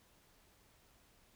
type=silence; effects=pink hiss -68 dBFS RMS until 1.35 s